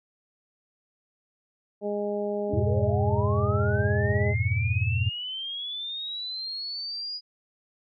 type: harmonic tone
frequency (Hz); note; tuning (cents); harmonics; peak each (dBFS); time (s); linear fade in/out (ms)
205.8; G#3; -16; 1 / 2 / 3 / 4; -33 / -29 / -31 / -40; 1.81-4.35; 50
type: linear sweep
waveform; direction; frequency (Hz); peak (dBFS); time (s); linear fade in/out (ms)
sine; up; 246.9 to 4930; -31; 2.48-7.21; 50
type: chord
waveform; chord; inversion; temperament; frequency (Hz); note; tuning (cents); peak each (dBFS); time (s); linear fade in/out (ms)
sine; F diminished; none; equal; 87.31 / 103.83 / 123.47; F2 / Ab2 / Cb3; 0 / 0 / 0; -28 / -26 / -28; 2.53-5.1; 10
effects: none